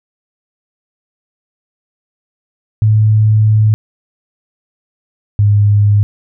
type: tone pair in turn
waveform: sine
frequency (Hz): 107.9 / 103.06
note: A2 / G#2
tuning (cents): -33 / -13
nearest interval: minor second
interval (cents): 80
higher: first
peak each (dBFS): -6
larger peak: neither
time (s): 2.82-3.74 / 5.39-6.03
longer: first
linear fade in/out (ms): 0
effects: none